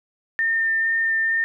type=tone with vibrato; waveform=sine; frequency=1809 Hz; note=A6; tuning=48 cents sharp; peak=-18 dBFS; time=0.39-1.44 s; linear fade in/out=0 ms; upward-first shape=sine; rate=2.2 Hz; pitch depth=9 cents each way; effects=none